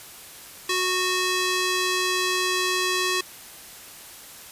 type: tone with band-pass filter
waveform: square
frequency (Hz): 368.3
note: F#4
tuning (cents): -8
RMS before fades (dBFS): -24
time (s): 0.69-3.21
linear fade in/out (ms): 5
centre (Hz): 4300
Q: 0.56
effects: white hiss -43 dBFS RMS until 4.51 s + resampled to 32000 Hz